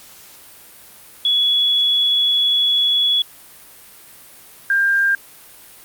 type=tone pair in turn; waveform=sine; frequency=3383 / 1596.6 Hz; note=G#7 / G6; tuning=+31 / +31 cents; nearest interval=octave + minor second; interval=1300 cents; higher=first; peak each=-13 dBFS; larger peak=neither; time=1.25-3.22 / 4.7-5.15 s; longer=first; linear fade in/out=2 ms; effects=white hiss -43 dBFS RMS until 5.84 s + Opus 48 kbps